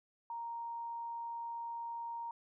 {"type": "tone", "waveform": "sine", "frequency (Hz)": 932.3, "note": "A#5", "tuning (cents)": 0, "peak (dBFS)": -39, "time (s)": [0.3, 2.31], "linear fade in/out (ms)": 2, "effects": []}